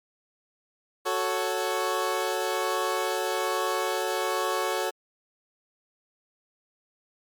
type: chord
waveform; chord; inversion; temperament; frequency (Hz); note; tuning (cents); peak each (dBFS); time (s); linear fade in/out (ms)
20% pulse; F# minor; none; equal; 370 / 440 / 554.4; F#4 / A4 / C#5; 0 / 0 / 0; -25; 1.05-4.91; 20
effects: MP3 96 kbps